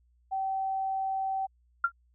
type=tone; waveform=sine; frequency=770 Hz; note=G5; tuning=31 cents flat; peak=-28 dBFS; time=0.31-1.47 s; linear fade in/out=20 ms
type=tone with exponential decay; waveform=sine; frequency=1381 Hz; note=F6; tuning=20 cents flat; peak=-18 dBFS; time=1.84-1.92 s; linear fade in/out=5 ms; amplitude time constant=16 ms
effects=added 60 Hz sine -63 dBFS peak until 2.14 s